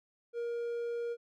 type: tone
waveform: triangle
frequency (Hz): 471.5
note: A#4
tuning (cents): +20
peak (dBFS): -31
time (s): 0.33-1.17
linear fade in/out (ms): 50
effects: MP3 96 kbps